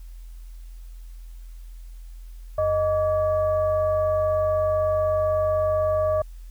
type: tone with frequency modulation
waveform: sine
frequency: 620 Hz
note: D#5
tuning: 6 cents flat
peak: -19 dBFS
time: 2.58-6.22 s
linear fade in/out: 5 ms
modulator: 530 Hz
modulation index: 0.56
effects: added 42 Hz sine -37 dBFS peak until 6.5 s + white hiss -60 dBFS RMS until 6.5 s